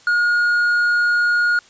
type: tone with hard clipping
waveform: sine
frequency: 1435 Hz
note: F6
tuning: 47 cents sharp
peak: -15 dBFS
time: 0.07-1.59 s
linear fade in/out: 2 ms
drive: 3 dB
effects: white hiss -49 dBFS RMS until 1.69 s + resampled to 16000 Hz